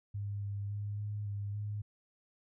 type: tone with pitch steps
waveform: sine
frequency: 101.5 / 100.9 / 102.8 / 104.1 / 101.5 / 104.1 Hz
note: G#2 / G#2 / G#2 / G#2 / G#2 / G#2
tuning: -39 / -49 / -17 / +5 / -39 / +5 cents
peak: -35 dBFS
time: 0.14-1.82 s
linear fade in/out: 10 ms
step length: 280 ms
effects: none